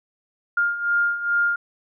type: beating tone pair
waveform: sine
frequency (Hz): 1406 / 1408.4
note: F6 / F6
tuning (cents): +11 / +14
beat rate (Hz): 2.4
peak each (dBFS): -25 / -20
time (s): 0.57-1.56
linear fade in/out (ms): 5
effects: none